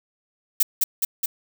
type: noise with echo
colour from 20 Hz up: violet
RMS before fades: -17 dBFS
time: 0.6-0.63 s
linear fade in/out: 5 ms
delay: 210 ms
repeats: 3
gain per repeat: -2 dB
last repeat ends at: 1.26 s
effects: none